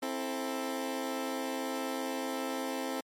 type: chord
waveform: 20% pulse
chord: A minor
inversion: first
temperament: equal with one note detuned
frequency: 264.1 / 329.6 / 440 Hz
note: C4 / E4 / A4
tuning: +16 / 0 / 0 cents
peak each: -30 / -35 / -35 dBFS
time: 0.02-3.01 s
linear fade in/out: 10 ms
effects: MP3 64 kbps